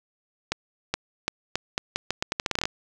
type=accelerating click train; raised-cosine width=0.2 ms; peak=-7 dBFS; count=17; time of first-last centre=0.52-2.655 s; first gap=420 ms; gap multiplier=0.81; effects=7-bit